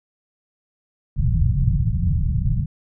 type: low-pass noise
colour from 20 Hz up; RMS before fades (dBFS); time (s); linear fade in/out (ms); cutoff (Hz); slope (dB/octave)
white; -19; 1.16-2.66; 10; 160; 48
effects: none